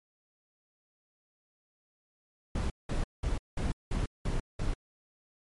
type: noise bursts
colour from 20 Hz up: brown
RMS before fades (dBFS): -30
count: 7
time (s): 2.55-4.74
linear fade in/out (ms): 5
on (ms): 150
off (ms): 190
effects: MP3 48 kbps